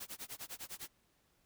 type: noise with tremolo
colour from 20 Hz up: white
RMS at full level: -44 dBFS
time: 0-0.89 s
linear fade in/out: 10 ms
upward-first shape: sine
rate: 9.9 Hz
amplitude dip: 100%
effects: pink hiss -74 dBFS RMS until 1.45 s